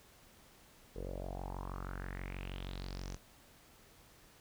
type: tone with low-pass filter sweep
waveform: sawtooth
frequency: 46.25 Hz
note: F#1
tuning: in tune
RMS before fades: -43 dBFS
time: 0.95-3.17 s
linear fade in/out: 20 ms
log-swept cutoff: 450 to 6500 Hz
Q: 5.1
effects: pink hiss -62 dBFS RMS until 4.4 s